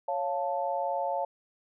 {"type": "chord", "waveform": "sine", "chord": "Db augmented", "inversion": "none", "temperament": "equal", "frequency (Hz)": [554.4, 698.5, 880], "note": ["Db5", "F5", "A5"], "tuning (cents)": [0, 0, 0], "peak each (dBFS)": -32, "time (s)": [0.08, 1.25], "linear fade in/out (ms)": 5, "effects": []}